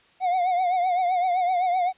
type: tone with vibrato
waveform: triangle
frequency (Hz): 725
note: F#5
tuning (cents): -35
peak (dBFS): -18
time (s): 0.2-1.93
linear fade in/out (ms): 50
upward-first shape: triangle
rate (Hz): 7.8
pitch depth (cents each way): 88
effects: white hiss -58 dBFS RMS until 1.97 s + resampled to 8000 Hz